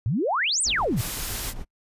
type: exponential two-way sweep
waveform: sine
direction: up then down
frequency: 98 to 9397 to 98 Hz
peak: -21 dBFS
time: 0.06-1.01 s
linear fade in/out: 0 ms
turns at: 0.62 s
type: noise with tremolo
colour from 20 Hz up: brown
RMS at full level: -34 dBFS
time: 0.65-1.65 s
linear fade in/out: 20 ms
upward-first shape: square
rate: 7.7 Hz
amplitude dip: 40%
type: noise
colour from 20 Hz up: white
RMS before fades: -31 dBFS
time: 0.96-1.54 s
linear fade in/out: 50 ms
effects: noise-tail reverb RT60 0.1 s tail -26 dB re dry + resampled to 32000 Hz